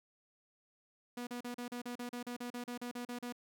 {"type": "tone bursts", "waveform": "sawtooth", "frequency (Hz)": 243.2, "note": "B3", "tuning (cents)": -26, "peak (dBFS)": -36, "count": 16, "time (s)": [1.17, 3.325], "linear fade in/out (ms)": 5, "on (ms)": 100, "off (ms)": 37, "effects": []}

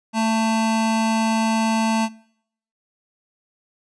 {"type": "tone pair together", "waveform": "square", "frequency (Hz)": [222.8, 890.4], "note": ["A3", "A5"], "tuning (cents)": [22, 20], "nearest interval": "2 octaves", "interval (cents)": 2398, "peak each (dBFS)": [-20, -24], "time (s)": [0.13, 2.09], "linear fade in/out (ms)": 50, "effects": ["noise-tail reverb RT60 0.7 s tail -23 dB re dry", "resampled to 22050 Hz"]}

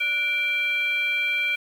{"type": "tone with frequency modulation", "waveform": "sine", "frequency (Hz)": 2351, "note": "D7", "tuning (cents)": 1, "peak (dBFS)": -21, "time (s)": [0, 1.56], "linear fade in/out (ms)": 10, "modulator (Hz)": 881, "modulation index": 0.6, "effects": ["8-bit"]}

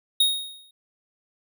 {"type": "tone with exponential decay", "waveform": "square", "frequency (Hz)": 3739, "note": "A#7", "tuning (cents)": 4, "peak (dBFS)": -15, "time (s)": [0.2, 0.71], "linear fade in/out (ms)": 5, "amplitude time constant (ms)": 110, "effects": []}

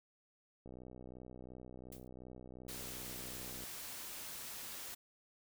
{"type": "click train", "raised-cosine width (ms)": 2, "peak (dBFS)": -39, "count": 188, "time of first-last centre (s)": [0.66, 3.638], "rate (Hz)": 62.8}
{"type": "noise with exponential decay", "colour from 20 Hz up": "blue", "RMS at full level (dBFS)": -49, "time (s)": [1.92, 2.08], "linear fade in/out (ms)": 5, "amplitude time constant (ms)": 34}
{"type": "noise", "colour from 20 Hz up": "white", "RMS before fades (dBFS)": -47, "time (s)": [2.68, 4.95], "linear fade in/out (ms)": 10}
{"effects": []}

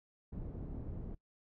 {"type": "low-pass noise", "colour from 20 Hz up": "pink", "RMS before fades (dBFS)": -43, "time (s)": [0.32, 1.15], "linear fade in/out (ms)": 10, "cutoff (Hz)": 300, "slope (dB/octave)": 12, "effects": ["noise-tail reverb RT60 0.1 s tail -20 dB re dry"]}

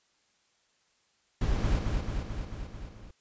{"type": "noise with echo", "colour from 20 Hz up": "brown", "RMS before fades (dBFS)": -28, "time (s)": [1.41, 1.79], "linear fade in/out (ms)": 5, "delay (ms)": 220, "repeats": 6, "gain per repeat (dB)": -3, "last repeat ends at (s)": 3.11, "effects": ["white hiss -70 dBFS RMS until 3.2 s", "resampled to 16000 Hz"]}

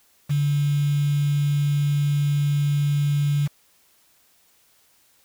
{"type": "tone with quantisation", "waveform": "sine", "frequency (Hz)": 144.5, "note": "D3", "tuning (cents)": -28, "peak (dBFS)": -18, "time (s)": [0.29, 3.48], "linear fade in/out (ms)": 20, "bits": 6, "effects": ["white hiss -60 dBFS RMS until 5.24 s"]}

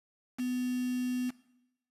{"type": "tone with quantisation", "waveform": "sine", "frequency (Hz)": 250, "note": "B3", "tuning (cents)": 21, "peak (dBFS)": -30, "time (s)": [0.38, 1.31], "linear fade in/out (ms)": 20, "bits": 7, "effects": ["noise-tail reverb RT60 0.9 s tail -19 dB re dry", "resampled to 32000 Hz"]}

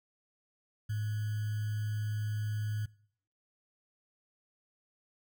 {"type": "tone with sample-and-hold", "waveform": "sine", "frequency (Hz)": 106.5, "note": "G#2", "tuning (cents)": 44, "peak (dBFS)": -31, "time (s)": [0.89, 2.86], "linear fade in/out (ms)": 10, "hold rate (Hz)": 1575, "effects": ["noise-tail reverb RT60 0.6 s tail -22 dB re dry"]}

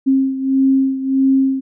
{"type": "beating tone pair", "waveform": "sine", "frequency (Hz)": [267.2, 268.8], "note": ["C4", "C4"], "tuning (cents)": [36, 47], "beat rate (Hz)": 1.6, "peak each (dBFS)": [-13, -18], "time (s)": [0.06, 1.61], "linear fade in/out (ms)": 20, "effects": []}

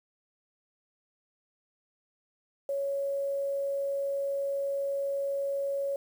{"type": "tone with quantisation", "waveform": "sine", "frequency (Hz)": 556, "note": "C#5", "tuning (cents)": 5, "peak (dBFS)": -28, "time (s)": [2.69, 5.96], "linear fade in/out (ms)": 2, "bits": 9, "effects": []}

